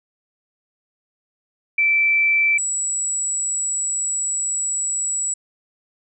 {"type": "tone pair in turn", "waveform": "sine", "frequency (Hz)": [2329, 7834], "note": ["D7", "B8"], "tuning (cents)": [-15, -15], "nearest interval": "octave + major sixth", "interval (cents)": 2100, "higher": "second", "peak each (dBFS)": [-14, -20], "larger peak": "first", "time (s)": [[1.78, 2.58], [2.58, 5.34]], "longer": "second", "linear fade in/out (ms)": 5, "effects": []}